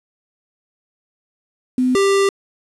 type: tone pair in turn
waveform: sine / square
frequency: 253.8 / 394.3 Hz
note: B3 / G4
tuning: +47 / +10 cents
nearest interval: minor sixth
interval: 763 cents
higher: second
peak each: -13 dBFS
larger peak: neither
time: 1.78-1.95 / 1.95-2.29 s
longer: second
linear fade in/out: 2 ms
effects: resampled to 24000 Hz + 7-bit